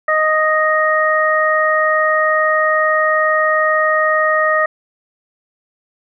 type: harmonic tone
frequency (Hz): 622.3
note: D#5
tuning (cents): 0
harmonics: 1 / 2 / 3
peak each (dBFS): -16 / -16 / -16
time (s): 0.08-4.66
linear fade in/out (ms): 5
effects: none